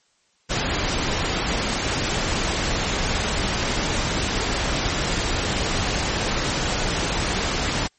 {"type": "noise", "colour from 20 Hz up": "pink", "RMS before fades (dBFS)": -23, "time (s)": [0.49, 7.88], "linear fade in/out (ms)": 20, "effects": ["white hiss -64 dBFS RMS until 7.98 s", "MP3 32 kbps"]}